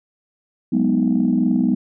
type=chord; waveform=sine; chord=G# minor seventh; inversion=third; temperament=equal; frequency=185 / 207.7 / 246.9 / 311.1 Hz; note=F#3 / G#3 / B3 / D#4; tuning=0 / 0 / 0 / 0 cents; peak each=-21 / -20 / -17 / -22 dBFS; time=0.72-1.75 s; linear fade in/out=10 ms; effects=tanh soft clip ceiling -7 dBFS